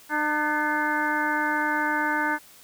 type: harmonic tone with a mistuned harmonic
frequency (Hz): 301.3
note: D4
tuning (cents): +44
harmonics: 1 / 2 / 3 / 4 / 5 / 6 / 7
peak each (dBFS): -30 / -36 / -27 / -34 / -27 / -30 / -36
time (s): 0.09-2.39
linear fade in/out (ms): 50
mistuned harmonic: 6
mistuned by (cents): -71
effects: white hiss -51 dBFS RMS until 2.63 s